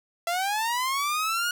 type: linear sweep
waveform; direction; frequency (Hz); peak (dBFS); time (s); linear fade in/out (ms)
sawtooth; up; 669 to 1451; -21; 0.27-1.51; 2
effects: none